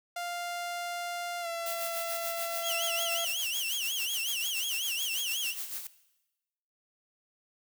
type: tone with pitch glide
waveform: sawtooth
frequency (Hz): 698.5 to 674.7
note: F5 to E5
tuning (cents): 0 to +40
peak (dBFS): -30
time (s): 0.16-3.25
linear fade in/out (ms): 5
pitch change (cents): -60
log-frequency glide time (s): 1.41-1.47
type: noise with tremolo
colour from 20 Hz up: blue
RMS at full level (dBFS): -36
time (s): 1.66-5.87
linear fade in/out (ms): 2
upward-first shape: sine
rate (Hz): 6.9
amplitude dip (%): 60
type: tone with vibrato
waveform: sawtooth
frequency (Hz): 2976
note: F#7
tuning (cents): +9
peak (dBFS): -28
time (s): 2.62-5.55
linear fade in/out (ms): 50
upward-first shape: sine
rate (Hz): 5.5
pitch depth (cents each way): 190
effects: noise-tail reverb RT60 1.0 s tail -17 dB re dry